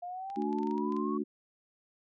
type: exponential sweep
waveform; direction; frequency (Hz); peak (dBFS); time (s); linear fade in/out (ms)
sine; up; 698.5 to 1124; -37; 0.02-1.18; 10
type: clicks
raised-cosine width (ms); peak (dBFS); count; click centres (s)
0.2; -35; 11; 0.301 / 0.36 / 0.421 / 0.529 / 0.586 / 0.632 / 0.672 / 0.711 / 0.78 / 0.923 / 0.966
type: harmonic tone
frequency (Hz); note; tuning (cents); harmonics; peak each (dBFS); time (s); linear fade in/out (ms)
73.42; D2; 0; 3 / 4 / 5; -34 / -34 / -35; 0.36-1.24; 20
effects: none